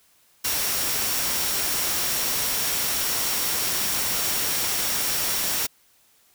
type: tone in noise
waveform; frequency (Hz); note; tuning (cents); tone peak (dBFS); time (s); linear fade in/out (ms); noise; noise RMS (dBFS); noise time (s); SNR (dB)
sine; 5588; F8; 0; -33; 0.44-5.67; 10; white; -25; 0.44-5.67; -11
effects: white hiss -60 dBFS RMS until 6.34 s